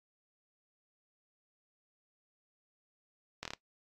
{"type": "slowing click train", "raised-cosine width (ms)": 0.2, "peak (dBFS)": -21, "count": 5, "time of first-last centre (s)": [3.43, 3.535], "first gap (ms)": 23, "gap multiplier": 1.09, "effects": ["noise-tail reverb RT60 0.1 s tail -19 dB re dry", "AAC 48 kbps"]}